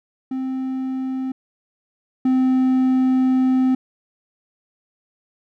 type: tone pair in turn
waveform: triangle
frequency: 261.6 / 258.7 Hz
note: C4 / C4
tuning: 0 / -19 cents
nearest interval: unison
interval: 19 cents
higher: first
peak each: -20 / -12 dBFS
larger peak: second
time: 0.31-1.32 / 2.25-3.75 s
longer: second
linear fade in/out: 5 ms
effects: none